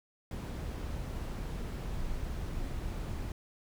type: noise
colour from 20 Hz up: brown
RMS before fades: -37 dBFS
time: 0.31-3.32 s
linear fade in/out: 2 ms
effects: none